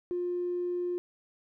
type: tone with tanh clipping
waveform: triangle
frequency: 354.3 Hz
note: F4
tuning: 25 cents sharp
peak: -29 dBFS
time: 0.11-0.98 s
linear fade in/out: 0 ms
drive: 4 dB
effects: none